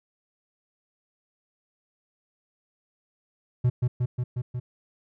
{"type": "tone with echo", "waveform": "triangle", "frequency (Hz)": 123.47, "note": "B2", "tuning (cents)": 0, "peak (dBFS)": -16, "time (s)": [3.64, 3.7], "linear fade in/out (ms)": 10, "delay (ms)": 180, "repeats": 5, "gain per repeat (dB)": -2, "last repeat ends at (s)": 4.6, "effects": []}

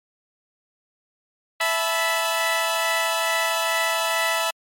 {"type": "chord", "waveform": "15% pulse", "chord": "E suspended fourth", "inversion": "none", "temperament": "equal with one note detuned", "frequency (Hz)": [659.3, 867.9, 987.8], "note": ["E5", "A5", "B5"], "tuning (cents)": [0, -24, 0], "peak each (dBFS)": [-17, -21, -19], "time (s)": [1.6, 4.51], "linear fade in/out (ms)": 10, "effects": ["MP3 64 kbps"]}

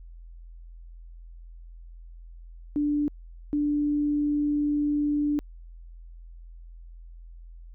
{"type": "tone bursts at uneven times", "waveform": "sine", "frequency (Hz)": 293.7, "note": "D4", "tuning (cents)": 0, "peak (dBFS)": -22, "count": 2, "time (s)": [[2.76, 3.08], [3.53, 5.39]], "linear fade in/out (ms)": 0, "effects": ["added 42 Hz sine -42 dBFS peak until 7.74 s"]}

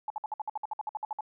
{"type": "tone bursts", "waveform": "sine", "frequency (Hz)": 856, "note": "A5", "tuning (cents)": -48, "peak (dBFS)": -30, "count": 15, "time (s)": [0.08, 1.208], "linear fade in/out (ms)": 2, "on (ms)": 22, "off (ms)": 57, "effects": []}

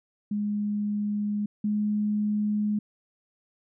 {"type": "tone pair in turn", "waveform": "sine", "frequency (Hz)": [207.4, 209.6], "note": ["G#3", "G#3"], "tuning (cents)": [-2, 16], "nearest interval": "unison", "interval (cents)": 18, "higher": "second", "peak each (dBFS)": [-25, -23], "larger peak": "second", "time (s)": [[0.31, 1.46], [1.64, 2.79]], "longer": "neither", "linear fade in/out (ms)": 5, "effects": []}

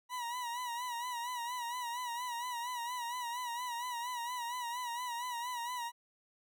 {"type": "tone with vibrato", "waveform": "40% pulse", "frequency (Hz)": 968, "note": "B5", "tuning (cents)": -35, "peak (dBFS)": -36, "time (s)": [0.09, 5.92], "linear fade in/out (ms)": 50, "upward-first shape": "sine", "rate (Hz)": 4.3, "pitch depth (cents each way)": 67, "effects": []}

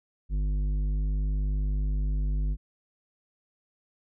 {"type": "tone with tanh clipping", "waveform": "sine", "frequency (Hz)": 50.2, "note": "G1", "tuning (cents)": 42, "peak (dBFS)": -26, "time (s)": [0.29, 2.57], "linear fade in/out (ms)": 50, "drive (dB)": 10, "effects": []}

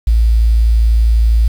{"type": "tone with quantisation", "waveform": "sine", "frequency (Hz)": 56.1, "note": "A1", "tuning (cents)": 34, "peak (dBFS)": -7, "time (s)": [0.07, 1.48], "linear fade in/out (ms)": 5, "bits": 6, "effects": []}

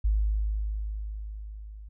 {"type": "tone with level ramp", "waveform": "sine", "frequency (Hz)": 52.5, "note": "G#1", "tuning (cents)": 19, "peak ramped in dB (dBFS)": [-20, -41], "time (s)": [0.04, 1.89], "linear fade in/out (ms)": 10, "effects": []}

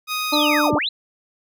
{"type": "tone", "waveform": "15% pulse", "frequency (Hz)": 1247, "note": "D#6", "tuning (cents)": 3, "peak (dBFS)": -16, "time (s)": [0.07, 0.71], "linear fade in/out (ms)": 50}
{"type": "harmonic tone", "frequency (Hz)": 297.6, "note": "D4", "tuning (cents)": 23, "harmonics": [1, 2, 3, 4], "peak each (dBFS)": [-20, -23, -25, -26], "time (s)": [0.32, 0.79], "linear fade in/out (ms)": 10}
{"type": "linear two-way sweep", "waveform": "sine", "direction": "down then up", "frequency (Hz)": [4186, 68.1, 4186], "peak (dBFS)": -20, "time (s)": [0.33, 0.89], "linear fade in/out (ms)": 5, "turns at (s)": 0.74}
{"effects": []}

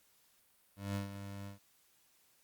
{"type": "tone with ADSR envelope", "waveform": "25% pulse", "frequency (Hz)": 99.6, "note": "G2", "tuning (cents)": 28, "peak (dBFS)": -30, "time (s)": [0.76, 1.59], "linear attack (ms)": 190, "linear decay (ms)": 120, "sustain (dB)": -10, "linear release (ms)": 120, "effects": ["white hiss -70 dBFS RMS until 2.43 s", "Opus 48 kbps"]}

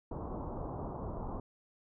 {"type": "low-pass noise", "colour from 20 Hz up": "pink", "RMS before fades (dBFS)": -40, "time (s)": [0.11, 1.4], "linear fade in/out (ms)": 5, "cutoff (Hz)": 1100, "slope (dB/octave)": 48, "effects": []}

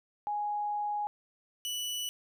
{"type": "tone pair in turn", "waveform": ["sine", "sawtooth"], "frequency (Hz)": [830.6, 2960], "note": ["G#5", "F#7"], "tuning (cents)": [0, 0], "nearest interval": "octave + minor seventh", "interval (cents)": 2200, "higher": "second", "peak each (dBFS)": [-30, -30], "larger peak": "neither", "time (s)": [[0.27, 1.07], [1.65, 2.09]], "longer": "first", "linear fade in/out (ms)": 0, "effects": []}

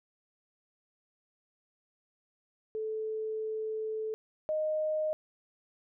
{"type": "tone pair in turn", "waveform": "sine", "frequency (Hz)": [436.5, 618.9], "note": ["A4", "D#5"], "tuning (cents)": [-14, -9], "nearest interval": "tritone", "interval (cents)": 605, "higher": "second", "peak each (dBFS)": [-32, -28], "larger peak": "second", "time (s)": [[2.75, 4.14], [4.49, 5.13]], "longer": "first", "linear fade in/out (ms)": 0, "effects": []}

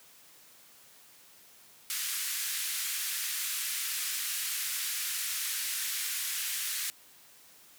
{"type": "band-pass noise", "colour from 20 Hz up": "white", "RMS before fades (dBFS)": -34, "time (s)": [1.9, 6.9], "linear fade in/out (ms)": 0, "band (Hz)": [1500, 15000], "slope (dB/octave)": 24, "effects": ["white hiss -57 dBFS RMS until 7.78 s", "high-pass 100 Hz 12 dB/octave"]}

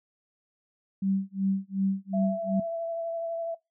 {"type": "tone with tremolo", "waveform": "sine", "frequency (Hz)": 193.8, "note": "G3", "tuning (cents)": -20, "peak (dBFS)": -22, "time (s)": [1.02, 2.6], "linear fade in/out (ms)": 5, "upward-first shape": "sine", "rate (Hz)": 2.7, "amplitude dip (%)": 100}
{"type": "tone with vibrato", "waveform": "sine", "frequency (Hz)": 667, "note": "E5", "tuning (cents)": 20, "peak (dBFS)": -29, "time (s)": [2.13, 3.55], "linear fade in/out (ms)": 10, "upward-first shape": "sine", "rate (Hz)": 12, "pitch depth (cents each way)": 13}
{"effects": ["noise-tail reverb RT60 0.2 s tail -22 dB re dry"]}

